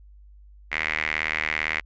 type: tone with band-pass filter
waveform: sawtooth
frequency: 77.78 Hz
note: D#2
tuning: in tune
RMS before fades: -27 dBFS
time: 0.71-1.81 s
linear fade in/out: 20 ms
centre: 2100 Hz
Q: 5.9
effects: added 50 Hz sine -46 dBFS peak until 1.85 s + resampled to 16000 Hz